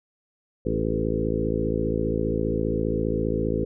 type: harmonic tone with a mistuned harmonic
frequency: 55 Hz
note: A1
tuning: in tune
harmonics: 1 / 2 / 3 / 4 / 5 / 6 / 7 / 8 / 9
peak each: -31 / -31 / -31 / -31 / -31 / -31 / -31 / -31 / -31 dBFS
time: 0.65-3.65 s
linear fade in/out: 10 ms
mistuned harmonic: 8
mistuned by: -18 cents
effects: none